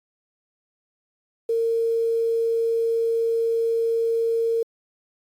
sine tone with quantisation, 458 Hz, A#4, 31 cents flat, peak -19 dBFS, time 1.49-4.63 s, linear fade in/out 5 ms, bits 8, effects AAC 64 kbps

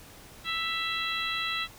harmonic tone with a mistuned harmonic, 659.3 Hz, E5, in tune, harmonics 2 / 3 / 4 / 5 / 6, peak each -35 / -35 / -35 / -35 / -35 dBFS, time 0.44-1.68 s, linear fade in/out 50 ms, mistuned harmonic 4, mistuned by +26 cents, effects pink hiss -50 dBFS RMS until 1.78 s

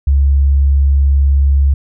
sine tone, 69.4 Hz, C#2, 3 cents sharp, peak -7 dBFS, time 0.07-1.74 s, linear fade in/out 5 ms, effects none

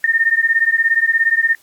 sine beating tone pair, 1814 / 1831 Hz, A#6 / A#6, -48 / -32 cents, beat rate 17 Hz, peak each -15 dBFS, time 0.04-1.55 s, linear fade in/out 2 ms, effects white hiss -52 dBFS RMS until 1.62 s + AAC 64 kbps

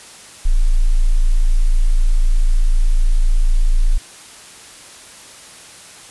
sine tone, 28 Hz, A0, 31 cents sharp, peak -9 dBFS, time 0.45-3.98 s, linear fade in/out 10 ms, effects white hiss -39 dBFS RMS until 6.1 s + resampled to 24000 Hz

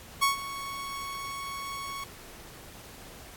sawtooth tone with ADSR envelope, 1108.7 Hz, C#6, in tune, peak -16 dBFS, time 0.21-2.04 s, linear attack 21 ms, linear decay 130 ms, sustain -15 dB, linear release 4 ms, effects pink hiss -48 dBFS RMS until 3.36 s + AAC 64 kbps

